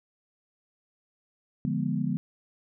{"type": "chord", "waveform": "sine", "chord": "D diminished seventh", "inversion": "none", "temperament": "equal with one note detuned", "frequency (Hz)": [146.83, 174.61, 207.7, 245.7], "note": ["D3", "F3", "Ab3", "Cb4"], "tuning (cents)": [0, 0, 0, -9], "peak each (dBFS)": -31, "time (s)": [1.65, 2.17], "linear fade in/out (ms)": 0, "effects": []}